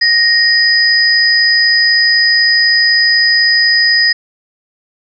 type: tone pair together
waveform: sine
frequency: 1864.7 / 4978 Hz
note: A#6 / D#8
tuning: 0 / 0 cents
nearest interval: octave + perfect fourth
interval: 1700 cents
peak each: -10 dBFS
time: 0.01-4.13 s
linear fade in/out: 10 ms
effects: none